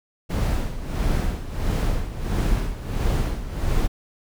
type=noise with tremolo; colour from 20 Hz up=brown; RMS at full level=-20 dBFS; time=0.29-3.88 s; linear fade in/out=20 ms; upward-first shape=sine; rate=1.5 Hz; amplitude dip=75%; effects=none